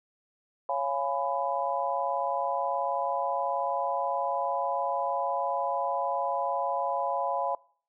sine chord, C# dominant seventh, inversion none, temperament just, 554.4 / 693 / 831.5 / 997.9 Hz, C#5 / E#5 / G#5 / B5, 0 / -14 / +2 / +18 cents, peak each -32 dBFS, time 0.69-7.55 s, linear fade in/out 2 ms, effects noise-tail reverb RT60 0.5 s tail -24 dB re dry

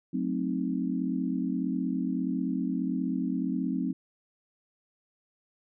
sine chord, F# diminished seventh, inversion none, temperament equal, 185 / 220 / 261.6 / 311.1 Hz, F#3 / A3 / C4 / Eb4, 0 / 0 / 0 / 0 cents, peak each -32 / -35 / -30 / -35 dBFS, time 0.13-3.93 s, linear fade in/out 10 ms, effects none

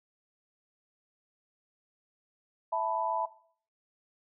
sine chord, E suspended fourth, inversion none, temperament equal, 659.3 / 880 / 987.8 Hz, E5 / A5 / B5, 0 / 0 / 0 cents, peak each -32 dBFS, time 2.72-3.26 s, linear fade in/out 10 ms, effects noise-tail reverb RT60 0.5 s tail -17 dB re dry

